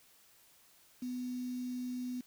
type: tone with quantisation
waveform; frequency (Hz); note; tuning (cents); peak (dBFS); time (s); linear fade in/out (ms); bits
sine; 249.6; B3; +19; -36; 1.02-2.21; 5; 9
effects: white hiss -64 dBFS RMS until 2.26 s